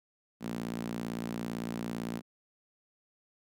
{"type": "tone with high-pass filter", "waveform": "sawtooth", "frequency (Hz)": 57.8, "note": "A#1", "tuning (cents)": -14, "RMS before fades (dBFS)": -37, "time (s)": [0.4, 2.22], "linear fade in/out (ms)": 50, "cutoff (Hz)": 210, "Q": 3, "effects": []}